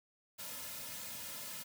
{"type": "noise with comb filter", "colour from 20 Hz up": "white", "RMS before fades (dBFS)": -45, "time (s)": [0.38, 1.64], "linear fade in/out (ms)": 20, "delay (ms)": 2.6, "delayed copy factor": -0.95, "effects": []}